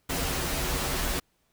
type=noise with comb filter; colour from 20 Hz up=pink; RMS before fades=-29 dBFS; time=0.09-1.2 s; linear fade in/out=10 ms; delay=9.6 ms; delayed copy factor=-0.9; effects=pink hiss -71 dBFS RMS until 1.52 s